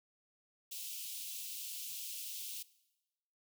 white high-pass noise, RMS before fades -44 dBFS, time 0.71-2.63 s, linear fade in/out 10 ms, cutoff 2600 Hz, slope 48 dB/octave, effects noise-tail reverb RT60 1.0 s tail -20 dB re dry

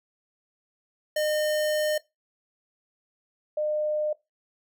square / sine tone pair in turn, 609 / 606.2 Hz, D#5 / D#5, -37 / -45 cents, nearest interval unison, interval 8 cents, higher first, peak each -24 dBFS, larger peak neither, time 1.16-1.98 / 3.57-4.13 s, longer first, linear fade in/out 5 ms, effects noise-tail reverb RT60 0.2 s tail -20 dB re dry

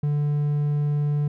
triangle tone, 146.83 Hz, D3, in tune, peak -18 dBFS, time 0.03-1.28 s, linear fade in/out 5 ms, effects none

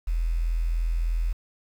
sine tone with quantisation, 41.65 Hz, E1, 19 cents sharp, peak -22 dBFS, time 0.07-1.33 s, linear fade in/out 10 ms, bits 8, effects none

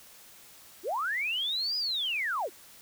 sine linear two-way sweep, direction up then down, 293.7 to 5000 to 293.7 Hz, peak -28 dBFS, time 0.83-2.5 s, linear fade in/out 50 ms, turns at 1.77 s, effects white hiss -53 dBFS RMS until 2.81 s

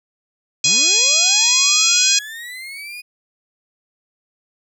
harmonic tone, 830.6 Hz, G#5, in tune, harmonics 3 / 4 / 5 / 6 / 7 / 8 / 9, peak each -20 / -20 / -20 / -20 / -20 / -20 / -20 dBFS, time 0.64-2.19 s, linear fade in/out 5 ms
35% pulse linear sweep, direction up, 112.9 to 2488 Hz, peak -28 dBFS, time 0.64-3.02 s, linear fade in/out 20 ms
effects none

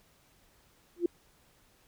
sine tone with exponential growth, 346.5 Hz, F4, 14 cents flat, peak -20 dBFS, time 0.96-1.06 s, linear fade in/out 5 ms, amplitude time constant 20 ms, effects pink hiss -65 dBFS RMS until 1.87 s

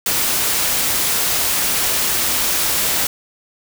white noise, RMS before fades -18 dBFS, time 0.06-3.07 s, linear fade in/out 2 ms, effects none

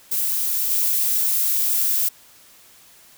violet noise with level steps, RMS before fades -22 / -20 dBFS, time 0.11-2.09 s, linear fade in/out 10 ms, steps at 0.7 s, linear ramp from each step 20 ms, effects white hiss -50 dBFS RMS until 3.17 s

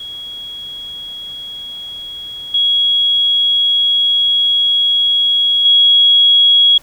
sine tone with level steps, 3320 Hz, G#7, 1 cent flat, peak -25 / -10 / -6 dBFS, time 0-6.78 s, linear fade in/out 5 ms, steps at 2.54 / 5.65 s, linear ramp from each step 5 ms, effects pink hiss -45 dBFS RMS until 6.82 s

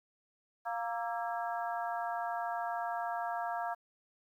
harmonic tone with a mistuned harmonic, 233.1 Hz, A#3, in tune, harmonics 3 / 4 / 5 / 6 / 7, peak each -36 / -39 / -45 / -44 / -44 dBFS, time 0.65-3.75 s, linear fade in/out 20 ms, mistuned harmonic 6, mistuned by -76 cents, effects 11-bit

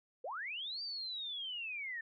sine linear two-way sweep, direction up then down, 440 to 4707 to 1775 Hz, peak -39 dBFS, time 0.24-2.01 s, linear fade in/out 5 ms, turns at 0.82 s, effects none

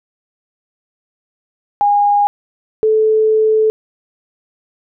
sine tone pair in turn, 818 / 435.8 Hz, G#5 / A4, -26 / -17 cents, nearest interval major seventh, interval 1091 cents, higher first, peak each -9 dBFS, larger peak neither, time 1.81-2.27 / 2.83-3.7 s, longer second, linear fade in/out 0 ms, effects none

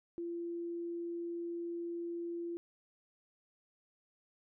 sine tone, 341.7 Hz, F4, 38 cents flat, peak -37 dBFS, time 0.18-2.57 s, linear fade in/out 0 ms, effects none

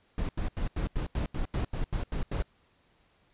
brown noise bursts, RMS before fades -30 dBFS, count 12, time 0.18-2.424 s, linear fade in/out 2 ms, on 110 ms, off 84 ms, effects pink hiss -67 dBFS RMS until 3.33 s + resampled to 8000 Hz

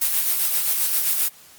blue noise with tremolo, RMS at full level -19 dBFS, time 0.01-1.29 s, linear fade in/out 10 ms, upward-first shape sine, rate 7.6 Hz, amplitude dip 40%, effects white hiss -48 dBFS RMS until 1.58 s + Opus 32 kbps

